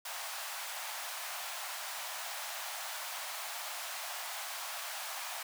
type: high-pass noise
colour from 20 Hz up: pink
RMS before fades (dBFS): -41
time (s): 0.05-5.43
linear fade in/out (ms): 5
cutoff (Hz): 650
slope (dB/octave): 48
effects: none